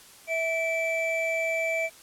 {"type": "tone pair together", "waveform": "triangle", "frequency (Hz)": [653, 2323], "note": ["E5", "D7"], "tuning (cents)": [-17, -20], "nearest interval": "octave + minor seventh", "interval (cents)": 2197, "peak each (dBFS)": -26, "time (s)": [0.27, 1.9], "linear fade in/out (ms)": 50, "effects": ["white hiss -51 dBFS RMS until 2.02 s", "low-pass 12000 Hz 12 dB/octave"]}